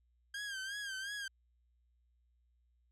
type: tone with vibrato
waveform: sawtooth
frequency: 1600 Hz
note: G6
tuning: 35 cents sharp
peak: -36 dBFS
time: 0.34-1.28 s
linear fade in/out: 5 ms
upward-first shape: sine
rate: 2.8 Hz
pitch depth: 79 cents each way
effects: added 60 Hz sine -70 dBFS peak until 2.91 s + low-pass 9000 Hz 12 dB/octave